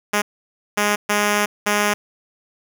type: tone bursts at uneven times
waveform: 5% pulse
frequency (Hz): 207.2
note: G#3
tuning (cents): -4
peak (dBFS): -5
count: 4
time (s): 0.13-0.22 / 0.77-0.96 / 1.09-1.46 / 1.66-1.94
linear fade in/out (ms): 10
effects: none